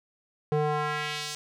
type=tone with band-pass filter sweep; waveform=square; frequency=149.9 Hz; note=D3; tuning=36 cents sharp; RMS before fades=-29 dBFS; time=0.52-1.35 s; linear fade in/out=0 ms; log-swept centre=420 to 6300 Hz; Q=1.2; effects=none